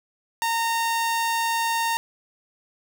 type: tone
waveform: sawtooth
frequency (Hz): 919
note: A#5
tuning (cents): -25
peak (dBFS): -18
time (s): 0.42-1.97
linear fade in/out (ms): 0
effects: 8-bit